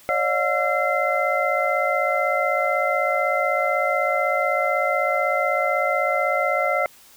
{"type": "tone cluster", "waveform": "sine", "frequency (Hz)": [556, 612, 718, 1349, 2067], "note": ["C#5", "D#5", "F5", "E6", "C7"], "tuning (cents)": [5, -29, 48, 40, -22], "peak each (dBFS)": -25, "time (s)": [0.09, 6.86], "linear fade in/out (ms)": 0, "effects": ["white hiss -50 dBFS RMS until 7.16 s"]}